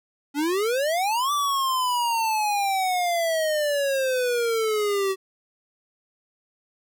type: exponential two-way sweep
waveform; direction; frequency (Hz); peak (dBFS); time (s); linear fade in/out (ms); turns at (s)
square; up then down; 277.6 to 1174.7 to 378.8; -22; 0.34-5.16; 50; 1.32
effects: none